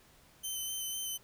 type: tone with vibrato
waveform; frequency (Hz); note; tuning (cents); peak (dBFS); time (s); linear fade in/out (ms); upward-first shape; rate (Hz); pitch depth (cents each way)
10% pulse; 3068; G7; -38; -28; 0.43-1.18; 20; square; 4; 10
effects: pink hiss -62 dBFS RMS until 1.23 s